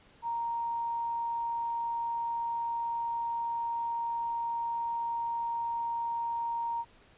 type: tone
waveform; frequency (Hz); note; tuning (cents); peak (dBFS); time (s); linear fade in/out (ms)
sine; 932.3; A#5; 0; -30; 0.22-6.85; 50
effects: pink hiss -60 dBFS RMS until 7.17 s + resampled to 8000 Hz